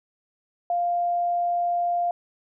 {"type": "tone", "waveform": "sine", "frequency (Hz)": 698.5, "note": "F5", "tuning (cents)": 0, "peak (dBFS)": -21, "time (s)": [0.7, 2.11], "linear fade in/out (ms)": 2, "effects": []}